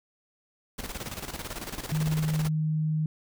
pink noise with tremolo, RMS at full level -35 dBFS, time 0.78-2.49 s, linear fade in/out 10 ms, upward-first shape square, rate 18 Hz, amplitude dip 65%
sine tone, 155.56 Hz, D#3, in tune, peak -24 dBFS, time 1.92-3.06 s, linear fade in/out 2 ms
effects none

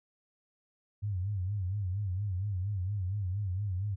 sine tone with vibrato, 96.9 Hz, G2, 20 cents flat, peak -30 dBFS, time 1.02-3.96 s, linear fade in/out 20 ms, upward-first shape sine, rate 4.3 Hz, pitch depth 140 cents each way, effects none

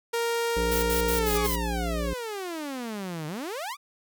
sawtooth tone with pitch glide, 466.2 to 417.7 Hz, A#4 to G#4, 0 to +10 cents, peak -21 dBFS, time 0.13-1.47 s, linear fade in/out 10 ms, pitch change -190 cents, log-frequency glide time 1.16-1.31 s
harmonic tone, 58.27 Hz, A#1, in tune, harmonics 1 / 3 / 5 / 7 / 9, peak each -29 / -34 / -36 / -37 / -39 dBFS, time 0.56-2.14 s, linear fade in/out 10 ms
blue noise bursts, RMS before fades -31 dBFS, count 5, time 0.71-1.562 s, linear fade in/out 10 ms, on 120 ms, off 63 ms
sawtooth exponential two-way sweep, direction down then up, 1244.5 to 148 to 1244.5 Hz, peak -28 dBFS, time 1.33-3.77 s, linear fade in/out 50 ms, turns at 3.27 s
effects none

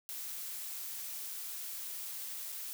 blue noise with dropouts, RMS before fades -42 dBFS, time 0.09-2.73 s, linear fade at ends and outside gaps 0 ms, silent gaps 2.521-2.525 s, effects none

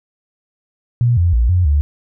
sine tone with pitch steps, 120.2 / 86.4 / 58.5 / 90 / 72.7 Hz, B2 / F2 / A#1 / F#2 / D2, -46 / -18 / +7 / -47 / -17 cents, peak -10 dBFS, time 1.01-1.81 s, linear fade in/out 0 ms, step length 160 ms, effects none

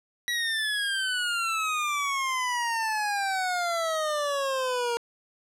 25% pulse exponential sweep, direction down, 1937 to 466.2 Hz, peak -22 dBFS, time 0.28-4.97 s, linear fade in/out 0 ms, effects low-pass 10000 Hz 12 dB/octave

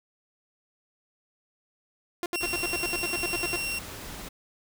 sawtooth tone bursts, 349.2 Hz, F4, in tune, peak -24 dBFS, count 14, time 2.23-3.559 s, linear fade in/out 0 ms, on 29 ms, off 71 ms
sawtooth tone, 2738 Hz, F7, 35 cents flat, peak -26 dBFS, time 2.34-3.79 s, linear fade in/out 5 ms
pink noise, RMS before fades -40 dBFS, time 2.4-4.29 s, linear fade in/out 10 ms
effects none

